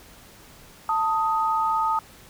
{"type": "tone pair together", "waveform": "sine", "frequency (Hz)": [887.9, 1252], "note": ["A5", "D#6"], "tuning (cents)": [15, 10], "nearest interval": "tritone", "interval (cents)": 595, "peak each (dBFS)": -23, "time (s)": [0.89, 1.99], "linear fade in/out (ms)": 2, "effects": ["pink hiss -49 dBFS RMS until 2.29 s"]}